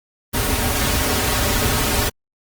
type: noise with comb filter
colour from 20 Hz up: pink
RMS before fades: -19 dBFS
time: 0.33-2.1 s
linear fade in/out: 20 ms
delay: 5.9 ms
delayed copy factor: -0.95
effects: Opus 24 kbps